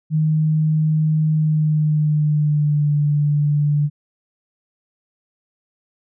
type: tone with pitch glide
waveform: sine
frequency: 155.56 to 147.08 Hz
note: D#3 to D3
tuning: 0 to +3 cents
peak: -14 dBFS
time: 0.1-3.9 s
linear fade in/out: 50 ms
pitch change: -97 cents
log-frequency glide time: 1.33-2.93 s
effects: none